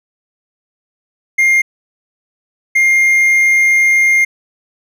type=tone bursts at uneven times; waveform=triangle; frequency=2118 Hz; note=C7; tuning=21 cents sharp; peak=-6 dBFS; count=2; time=1.38-1.62 / 2.75-4.25 s; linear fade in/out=10 ms; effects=none